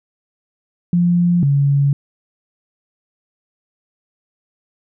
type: tone pair in turn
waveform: sine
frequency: 174.61 / 140.79 Hz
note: F3 / C#3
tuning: 0 / +27 cents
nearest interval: major third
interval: 373 cents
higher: first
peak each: -11 dBFS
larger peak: neither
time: 0.93-1.43 / 1.43-1.93 s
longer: neither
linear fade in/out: 2 ms
effects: none